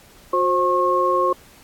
sine tone cluster, 362 / 529 / 1084 Hz, F#4 / C5 / C#6, -38 / +19 / -39 cents, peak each -22 / -21 / -18 dBFS, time 0.33-1.33 s, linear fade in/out 5 ms, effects pink hiss -49 dBFS RMS until 1.63 s + AAC 64 kbps

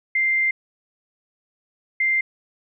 sine tone pair in turn, 2093 / 2093 Hz, C7 / C7, 0 / 0 cents, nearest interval unison, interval 0 cents, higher neither, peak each -17 dBFS, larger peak neither, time 0.15-0.51 / 2-2.21 s, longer first, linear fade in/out 5 ms, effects none

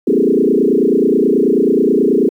sine tone with frequency modulation, 328.3 Hz, E4, 7 cents flat, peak -8 dBFS, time 0.07-2.29 s, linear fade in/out 5 ms, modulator 29.3 Hz, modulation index 3.8, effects high-pass 200 Hz 12 dB/octave + 8-bit

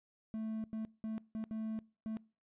triangle tone bursts at uneven times, 220 Hz, A3, in tune, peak -35 dBFS, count 6, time 0.34-0.64 / 0.73-0.85 / 1.04-1.18 / 1.35-1.44 / 1.51-1.79 / 2.06-2.17 s, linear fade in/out 0 ms, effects noise-tail reverb RT60 0.4 s tail -24 dB re dry + resampled to 8000 Hz

